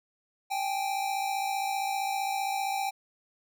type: tone pair together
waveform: square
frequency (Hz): 784 / 839.3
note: G5 / G#5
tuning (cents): 0 / +18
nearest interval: minor second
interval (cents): 118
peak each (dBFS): -30 / -36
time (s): 0.5-2.91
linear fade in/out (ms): 20
effects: none